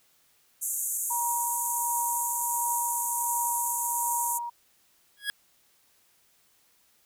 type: band-pass noise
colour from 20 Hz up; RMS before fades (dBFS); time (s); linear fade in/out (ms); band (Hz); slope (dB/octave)
pink; -31; 0.61-4.39; 20; 6600 to 14000; 96
type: tone with tremolo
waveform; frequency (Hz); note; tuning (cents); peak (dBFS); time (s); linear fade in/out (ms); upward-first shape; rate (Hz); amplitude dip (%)
sine; 949; A#5; +31; -27; 1.1-4.5; 10; triangle; 1.4; 45
type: tone with exponential growth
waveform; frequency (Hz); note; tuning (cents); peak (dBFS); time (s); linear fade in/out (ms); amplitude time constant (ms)
25% pulse; 1661.2; G#6; 0; -20; 5.17-5.3; 0; 28
effects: white hiss -65 dBFS RMS until 7.05 s